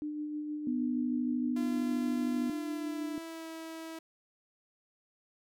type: tone with tremolo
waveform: sine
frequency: 300 Hz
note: D4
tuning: 37 cents sharp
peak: -33 dBFS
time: 0.02-3.18 s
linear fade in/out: 0 ms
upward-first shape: sine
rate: 6.4 Hz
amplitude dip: 30%
type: tone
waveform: sine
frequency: 246.9 Hz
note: B3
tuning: in tune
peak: -30 dBFS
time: 0.67-2.5 s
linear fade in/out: 2 ms
type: tone with pitch glide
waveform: sawtooth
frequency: 342 to 324.5 Hz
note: F4 to E4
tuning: -36 to -27 cents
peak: -37 dBFS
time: 1.56-3.99 s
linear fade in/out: 5 ms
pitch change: -91 cents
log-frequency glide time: 2.52-3.47 s
effects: none